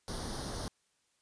pink noise with comb filter, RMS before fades -39 dBFS, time 0.08-0.68 s, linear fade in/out 0 ms, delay 0.2 ms, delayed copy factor +0.8, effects white hiss -75 dBFS RMS until 1.21 s + resampled to 22050 Hz

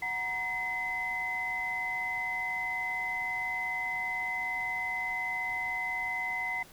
sine tone cluster, 740 / 946 / 2039 Hz, F#5 / A#5 / C7, 0 / +25 / -45 cents, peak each -39 / -39 / -31 dBFS, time 0.02-6.63 s, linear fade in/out 5 ms, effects tanh soft clip ceiling -22 dBFS + pink hiss -54 dBFS RMS until 6.72 s

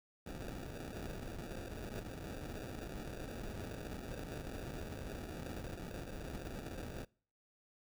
pink noise with sample-and-hold, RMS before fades -45 dBFS, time 0.26-7.05 s, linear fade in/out 5 ms, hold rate 1050 Hz, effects noise-tail reverb RT60 0.5 s tail -26 dB re dry

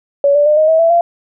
sine tone with pitch steps, 565 / 583.6 / 602.8 / 622.6 / 643 / 664.2 / 686 Hz, C#5 / D5 / D5 / D#5 / E5 / E5 / F5, +33 / -11 / +45 / +1 / -43 / +13 / -31 cents, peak -7 dBFS, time 0.24-1.01 s, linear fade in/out 2 ms, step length 110 ms, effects none

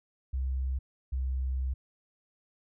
sine tone pair in turn, 65.41 / 65.04 Hz, C2 / C2, 0 / -10 cents, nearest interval unison, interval 10 cents, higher first, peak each -28 dBFS, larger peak neither, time 0.33-0.79 / 1.12-1.74 s, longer second, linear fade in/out 10 ms, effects none

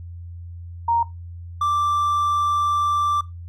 sine / triangle tone pair in turn, 932.3 / 1174.6 Hz, A#5 / D6, 0 / 0 cents, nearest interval major third, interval 400 cents, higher second, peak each -16 dBFS, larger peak neither, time 0.88-1.03 / 1.61-3.21 s, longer second, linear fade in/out 5 ms, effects noise-tail reverb RT60 0.2 s tail -18 dB re dry + added 86 Hz sine -33 dBFS peak until 3.48 s

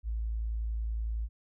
sine tone, 55.4 Hz, A1, 13 cents sharp, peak -30 dBFS, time 0.03-1.29 s, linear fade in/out 50 ms, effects none

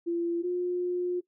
sine tone pair in turn, 341.2 / 356.9 Hz, F4 / F4, -40 / +38 cents, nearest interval minor second, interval 78 cents, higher second, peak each -26 dBFS, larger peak neither, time 0.06-0.43 / 0.43-1.21 s, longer second, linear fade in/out 20 ms, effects noise-tail reverb RT60 0.1 s tail -18 dB re dry

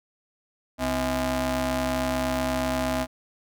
sawtooth ring-modulated tone, 192.5 Hz, G3, 31 cents flat, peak -17 dBFS, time 0.78-3.07 s, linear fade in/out 50 ms, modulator 447 Hz, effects none

